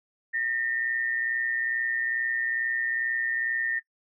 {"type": "tone pair together", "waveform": "sine", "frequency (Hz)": [1817, 1939.3], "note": ["A#6", "B6"], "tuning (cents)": [-45, -32], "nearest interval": "minor second", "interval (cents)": 113, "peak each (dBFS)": [-26, -34], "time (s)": [0.33, 3.8], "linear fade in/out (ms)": 20, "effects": ["noise-tail reverb RT60 0.1 s tail -19 dB re dry"]}